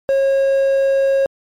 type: tone with quantisation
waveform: triangle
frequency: 544 Hz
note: C#5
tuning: 33 cents flat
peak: -10 dBFS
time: 0.09-1.26 s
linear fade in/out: 0 ms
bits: 6
effects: MP3 64 kbps